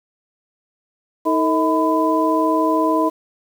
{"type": "tone cluster", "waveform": "sine", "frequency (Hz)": [316.7, 450.4, 639, 1003], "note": ["D#4", "A4", "D#5", "B5"], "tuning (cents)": [31, 40, 46, 26], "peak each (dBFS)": [-18, -24, -21, -19], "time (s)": [1.25, 3.1], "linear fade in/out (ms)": 20, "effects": ["7-bit"]}